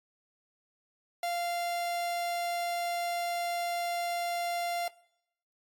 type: tone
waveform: 45% pulse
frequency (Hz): 694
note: F5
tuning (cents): -11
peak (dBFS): -30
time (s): 1.23-4.88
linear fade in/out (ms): 2
effects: noise-tail reverb RT60 0.8 s tail -22 dB re dry + AAC 64 kbps